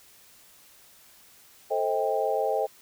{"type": "chord", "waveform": "sine", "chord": "A half-diminished seventh", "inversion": "none", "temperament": "just", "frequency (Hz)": [440, 528, 633.6, 792], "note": ["A4", "C5", "Eb5", "G5"], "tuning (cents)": [0, 16, 31, 18], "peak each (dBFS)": -29, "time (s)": [1.7, 2.67], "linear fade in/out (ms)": 20, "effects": ["white hiss -55 dBFS RMS until 2.81 s"]}